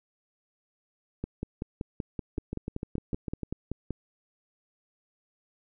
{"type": "two click trains", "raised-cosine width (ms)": 3, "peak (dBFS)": [-19, -20], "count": [15, 8], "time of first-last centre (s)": [[1.24, 3.907], [2.38, 3.433]], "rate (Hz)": [5.25, 6.65], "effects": []}